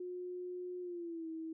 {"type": "tone with pitch glide", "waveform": "sine", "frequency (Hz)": [360, 322.6], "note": ["F#4", "E4"], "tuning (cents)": [-47, -37], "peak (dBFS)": -40, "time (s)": [0, 1.53], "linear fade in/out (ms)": 5, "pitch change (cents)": -190, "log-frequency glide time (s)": [0.81, 1.28], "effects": []}